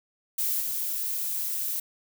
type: noise with level steps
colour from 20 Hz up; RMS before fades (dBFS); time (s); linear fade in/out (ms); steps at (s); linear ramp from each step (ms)
violet; -27 / -30; 0.38-1.8; 5; 0.6; 5
effects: none